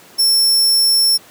sawtooth tone, 5400 Hz, E8, 41 cents sharp, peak -8 dBFS, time 0.18-1.18 s, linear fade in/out 20 ms, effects pink hiss -43 dBFS RMS until 1.3 s + high-pass 200 Hz 12 dB/octave

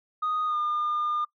sine tone with pitch glide, 1242 to 1209.4 Hz, D#6 to D#6, -3 to -50 cents, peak -23 dBFS, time 0.22-1.25 s, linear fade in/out 10 ms, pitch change -47 cents, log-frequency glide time 0.46-0.57 s, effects noise-tail reverb RT60 0.1 s tail -21 dB re dry + tanh soft clip ceiling -22 dBFS

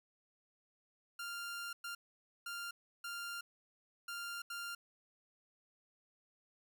sawtooth tone bursts at uneven times, 1395 Hz, F6, 2 cents flat, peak -38 dBFS, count 6, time 1.19-1.73 / 1.84-1.95 / 2.46-2.71 / 3.04-3.41 / 4.08-4.42 / 4.5-4.75 s, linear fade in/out 5 ms, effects none

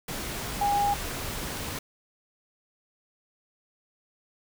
sine tone in noise, 813 Hz, G#5, 37 cents flat, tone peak -22 dBFS, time 0.61-0.94 s, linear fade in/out 5 ms, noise pink, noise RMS -34 dBFS, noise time 0.08-1.79 s, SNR +9 dB, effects none

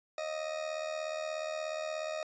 40% pulse tone with amplitude modulation, 624 Hz, D#5, 5 cents sharp, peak -31 dBFS, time 0.18-2.23 s, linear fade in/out 2 ms, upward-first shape sine, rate 76.8 Hz, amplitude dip 65%, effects resampled to 16000 Hz

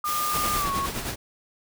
white noise, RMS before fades -30 dBFS, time 0.04-0.66 s, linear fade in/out 50 ms
sine tone with pitch glide, 1209 to 1102.3 Hz, D6 to C#6, +50 to -10 cents, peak -25 dBFS, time 0.04-0.86 s, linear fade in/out 2 ms, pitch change -160 cents, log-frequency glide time 0.55-0.72 s
pink noise with tremolo, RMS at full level -29 dBFS, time 0.33-1.16 s, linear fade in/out 20 ms, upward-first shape sine, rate 9.6 Hz, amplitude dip 50%
effects none

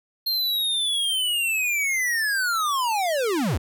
square linear sweep, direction down, 4223 to 57.1 Hz, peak -22 dBFS, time 0.26-3.58 s, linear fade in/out 10 ms, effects none

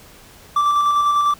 triangle tone with tremolo, 1169 Hz, D6, 8 cents flat, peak -11 dBFS, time 0.56-1.34 s, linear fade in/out 5 ms, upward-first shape square, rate 10 Hz, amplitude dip 25%, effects pink hiss -45 dBFS RMS until 1.39 s

